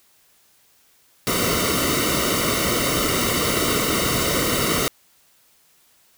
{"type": "noise with comb filter", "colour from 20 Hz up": "pink", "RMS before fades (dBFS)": -21, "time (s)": [1.27, 4.88], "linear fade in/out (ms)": 0, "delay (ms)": 1.2, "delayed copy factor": -0.85, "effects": ["white hiss -58 dBFS RMS until 6.17 s"]}